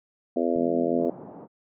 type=harmonic tone; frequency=84.3 Hz; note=E2; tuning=39 cents sharp; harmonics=3 / 4 / 5 / 6 / 7 / 8; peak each=-27 / -28 / -29 / -30 / -30 / -31 dBFS; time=0.36-1.1 s; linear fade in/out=5 ms
type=chord; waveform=sine; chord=E major; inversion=none; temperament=equal; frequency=164.81 / 207.7 / 246.9 Hz; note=E3 / G#3 / B3; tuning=0 / 0 / 0 cents; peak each=-38 / -41 / -35 dBFS; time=0.56-1.05 s; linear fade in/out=0 ms
type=band-pass noise; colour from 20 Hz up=pink; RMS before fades=-43 dBFS; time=0.97-1.48 s; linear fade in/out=50 ms; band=150 to 850 Hz; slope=24 dB/octave
effects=none